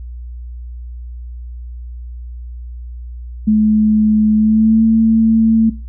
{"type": "tone with pitch glide", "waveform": "sine", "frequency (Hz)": [214.6, 223.6], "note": ["A3", "A3"], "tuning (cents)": [-43, 28], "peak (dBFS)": -8, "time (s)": [3.47, 5.7], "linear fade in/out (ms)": 10, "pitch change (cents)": 71, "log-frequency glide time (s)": [4.36, 4.83], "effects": ["noise-tail reverb RT60 0.3 s tail -19 dB re dry", "added 60 Hz sine -26 dBFS peak until 5.88 s"]}